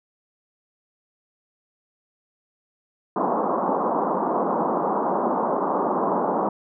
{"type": "band-pass noise", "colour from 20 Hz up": "white", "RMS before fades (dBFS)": -23, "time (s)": [3.16, 6.49], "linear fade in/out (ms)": 5, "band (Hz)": [180, 1100], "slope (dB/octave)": 48, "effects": []}